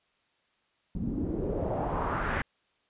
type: noise with low-pass filter sweep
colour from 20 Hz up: pink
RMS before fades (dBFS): -31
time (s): 0.95-2.42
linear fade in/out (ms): 2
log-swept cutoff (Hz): 200 to 1900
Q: 2.8
effects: white hiss -71 dBFS RMS until 2.89 s + resampled to 8000 Hz